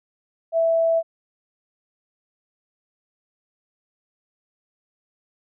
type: tone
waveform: sine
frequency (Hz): 659.3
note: E5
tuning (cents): 0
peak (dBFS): -16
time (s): 0.52-1.03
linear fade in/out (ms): 50
effects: none